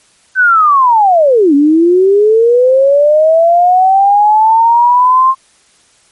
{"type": "linear two-way sweep", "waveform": "sine", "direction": "down then up", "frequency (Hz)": [1546, 277.2, 1064], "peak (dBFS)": -4, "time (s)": [0.35, 5.35], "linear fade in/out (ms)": 50, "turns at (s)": 1.54, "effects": ["white hiss -49 dBFS RMS until 6.11 s", "MP3 48 kbps"]}